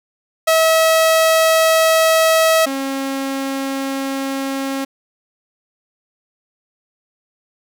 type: tone pair in turn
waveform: sawtooth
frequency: 645 / 271.2 Hz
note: E5 / C#4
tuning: -38 / -38 cents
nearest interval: octave + minor third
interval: 1500 cents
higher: first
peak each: -7 / -16 dBFS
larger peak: first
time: 0.47-2.66 / 2.66-4.85 s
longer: neither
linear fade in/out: 10 ms
effects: none